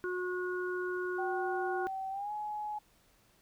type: harmonic tone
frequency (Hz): 362.8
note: F#4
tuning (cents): -34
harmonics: 1 / 3 / 4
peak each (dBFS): -34 / -44 / -39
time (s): 0.04-1.87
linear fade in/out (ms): 0
type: tone with pitch glide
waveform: sine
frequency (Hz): 768 to 842.4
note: G5 to G#5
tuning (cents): -36 to +24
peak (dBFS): -35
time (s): 1.18-2.79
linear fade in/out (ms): 10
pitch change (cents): +160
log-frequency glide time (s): 2.1-2.32
effects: pink hiss -67 dBFS RMS until 3.41 s